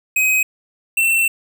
square tone pair in turn, 2526 / 2693 Hz, D#7 / E7, +26 / +36 cents, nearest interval minor second, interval 110 cents, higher second, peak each -14 dBFS, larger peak neither, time 0.16-0.43 / 0.97-1.28 s, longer second, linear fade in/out 5 ms, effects none

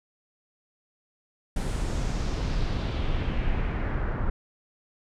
brown noise with low-pass filter sweep, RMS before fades -27 dBFS, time 1.56-4.3 s, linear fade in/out 5 ms, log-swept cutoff 10000 to 1400 Hz, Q 1.8, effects none

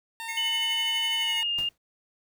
15% pulse tone, 910 Hz, A#5, 42 cents flat, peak -28 dBFS, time 0.2-1.43 s, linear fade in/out 0 ms
square tone with tremolo, 2159 Hz, C#7, 46 cents flat, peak -31 dBFS, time 0.28-1.42 s, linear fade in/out 10 ms, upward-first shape triangle, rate 12 Hz, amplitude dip 70%
sine tone with pitch glide, 2984 to 2818 Hz, F#7 to F7, +14 to +15 cents, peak -25 dBFS, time 0.37-1.69 s, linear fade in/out 5 ms, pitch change -99 cents, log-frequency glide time 1.19-1.51 s
pink noise with exponential decay, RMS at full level -38 dBFS, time 1.58-1.78 s, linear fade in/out 5 ms, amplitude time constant 42 ms
effects none

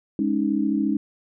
sine chord, Ab suspended fourth, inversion none, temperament equal, 207.7 / 277.2 / 311.1 Hz, Ab3 / Db4 / Eb4, 0 / 0 / 0 cents, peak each -24 dBFS, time 0.19-0.97 s, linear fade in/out 2 ms, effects none

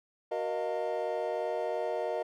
triangle tone cluster, 370.9 / 469.9 / 620 / 703 / 905 Hz, F#4 / A#4 / D#5 / F5 / A5, +4 / +14 / -6 / +11 / +48 cents, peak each -38 / -33 / -32 / -36 / -40 dBFS, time 0.31-2.23 s, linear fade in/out 10 ms, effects none

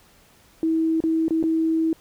sine tone with dropouts, 323 Hz, E4, 35 cents flat, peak -18 dBFS, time 0.63-1.93 s, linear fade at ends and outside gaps 1 ms, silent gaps 1.004-1.038 / 1.282-1.307 / 1.428-1.438 s, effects pink hiss -55 dBFS RMS until 2 s

